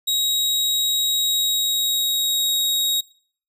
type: tone with pitch glide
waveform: sawtooth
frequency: 3807 to 3785 Hz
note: A#7 to A#7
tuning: +36 to +26 cents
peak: -16 dBFS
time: 0.07-3.01 s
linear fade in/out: 10 ms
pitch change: -10 cents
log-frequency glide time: 1.06-2.55 s
effects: noise-tail reverb RT60 0.5 s tail -20 dB re dry